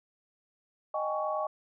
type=tone cluster; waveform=sine; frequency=619 / 783 / 832 / 1119 Hz; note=D#5 / G5 / G#5 / C#6; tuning=-9 / -2 / +3 / +16 cents; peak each=-32 / -37 / -37 / -34 dBFS; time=0.94-1.47 s; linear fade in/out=5 ms; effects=none